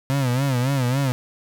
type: tone with vibrato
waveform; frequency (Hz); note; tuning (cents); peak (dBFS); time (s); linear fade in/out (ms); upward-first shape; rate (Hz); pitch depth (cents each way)
35% pulse; 130.81; C3; 0; -17; 0.1-1.12; 0; sine; 3.6; 130
effects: none